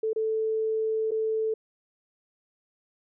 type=tone with dropouts; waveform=sine; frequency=440 Hz; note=A4; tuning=in tune; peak=-24 dBFS; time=0.03-1.54 s; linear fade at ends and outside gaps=5 ms; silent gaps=0.132-0.16 / 1.109-1.116 s; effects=none